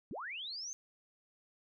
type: linear sweep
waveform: sine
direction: up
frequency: 137.2 to 6420 Hz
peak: -40 dBFS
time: 0.11-0.73 s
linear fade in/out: 0 ms
effects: none